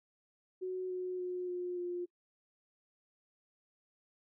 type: tone with pitch steps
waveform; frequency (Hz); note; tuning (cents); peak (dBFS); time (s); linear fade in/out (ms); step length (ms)
sine; 370 / 365.8 / 361.5 / 357.4 / 353.3; F#4 / F#4 / F#4 / F4 / F4; 0 / -20 / -40 / +40 / +20; -35; 0.61-2.06; 20; 290
effects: noise-tail reverb RT60 0.1 s tail -24 dB re dry